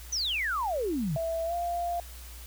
sine exponential sweep, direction down, 6272 to 130.5 Hz, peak -27 dBFS, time 0.12-1.17 s, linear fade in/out 10 ms
sine tone with pitch glide, 659.3 to 694.5 Hz, E5 to F5, 0 to -10 cents, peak -28 dBFS, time 1.16-2 s, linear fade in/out 2 ms, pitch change +90 cents, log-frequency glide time 1.45-1.54 s
effects added 60 Hz sine -43 dBFS peak until 2.46 s + white hiss -49 dBFS RMS until 2.46 s

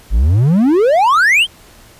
triangle exponential sweep, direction up, 46.25 to 3285 Hz, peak -6 dBFS, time 0.1-1.47 s, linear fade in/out 50 ms, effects pink hiss -43 dBFS RMS until 1.99 s + resampled to 32000 Hz

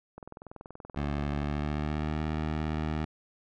click train, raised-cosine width 1 ms, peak -29 dBFS, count 27, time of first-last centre 0.18-1.424 s, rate 20.9 Hz
15% pulse tone with pitch glide, 72.3 to 77.49 Hz, D2 to D#2, -27 to -7 cents, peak -23 dBFS, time 0.96-3.05 s, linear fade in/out 5 ms, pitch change +120 cents, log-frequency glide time 1.31-2.23 s
effects low-pass 3000 Hz 12 dB/octave

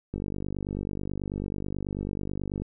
click train, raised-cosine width 3 ms, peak -19 dBFS, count 123, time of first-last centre 0.14-2.62 s, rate 49.2 Hz, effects none

